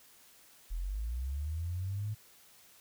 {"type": "linear sweep", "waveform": "sine", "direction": "up", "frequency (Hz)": [39.08, 108.7], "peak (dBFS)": -33, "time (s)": [0.7, 2.15], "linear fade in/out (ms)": 20, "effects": ["white hiss -60 dBFS RMS until 2.8 s"]}